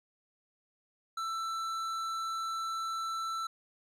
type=tone with tanh clipping; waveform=sine; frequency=1331 Hz; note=E6; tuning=16 cents sharp; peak=-35 dBFS; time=1.17-3.47 s; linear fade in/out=5 ms; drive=13 dB; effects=none